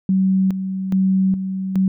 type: tone with tremolo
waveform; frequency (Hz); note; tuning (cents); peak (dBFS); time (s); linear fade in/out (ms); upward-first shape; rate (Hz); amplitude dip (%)
sine; 190; F#3; +46; -13; 0.09-1.88; 2; square; 1.2; 60
effects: none